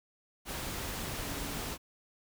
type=tone in noise; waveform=sine; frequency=285.8 Hz; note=D4; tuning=47 cents flat; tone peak=-45 dBFS; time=1.23-1.64 s; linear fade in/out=50 ms; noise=pink; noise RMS=-38 dBFS; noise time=0.45-1.78 s; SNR=-10 dB; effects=none